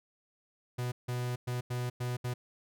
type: tone bursts at uneven times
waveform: 45% pulse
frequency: 123.47 Hz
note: B2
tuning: in tune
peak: -32 dBFS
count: 6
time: 0.78-0.92 / 1.08-1.36 / 1.47-1.61 / 1.7-1.9 / 2-2.17 / 2.24-2.34 s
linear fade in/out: 10 ms
effects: none